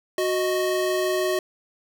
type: tone pair together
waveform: square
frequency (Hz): 368.2 / 622.3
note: F#4 / D#5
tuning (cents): -8 / 0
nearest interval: major sixth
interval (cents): 908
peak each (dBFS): -24 / -26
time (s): 0.18-1.39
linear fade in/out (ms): 2
effects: none